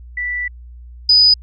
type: tone pair in turn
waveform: sine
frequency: 1969 / 4977 Hz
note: B6 / D#8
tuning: -6 / 0 cents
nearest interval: octave + major third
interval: 1606 cents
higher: second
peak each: -19 / -7 dBFS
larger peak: second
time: 0.17-0.48 / 1.09-1.34 s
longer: first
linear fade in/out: 5 ms
effects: added 60 Hz sine -34 dBFS peak until 1.42 s